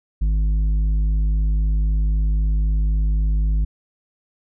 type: tone with tanh clipping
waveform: sine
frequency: 51.91 Hz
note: G#1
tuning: in tune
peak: -17 dBFS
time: 0.21-3.65 s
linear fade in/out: 10 ms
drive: 7 dB
effects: none